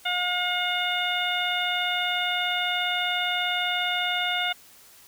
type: harmonic tone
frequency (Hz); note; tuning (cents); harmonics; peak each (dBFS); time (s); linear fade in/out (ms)
717; F5; +45; 1 / 2 / 3 / 4 / 5; -30 / -30 / -30 / -30 / -30; 0.05-4.53; 10
effects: white hiss -52 dBFS RMS until 5.07 s